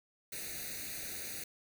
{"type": "noise with comb filter", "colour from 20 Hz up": "white", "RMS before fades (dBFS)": -42, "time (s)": [0.32, 1.44], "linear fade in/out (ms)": 5, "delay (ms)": 0.47, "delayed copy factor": 0.9, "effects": []}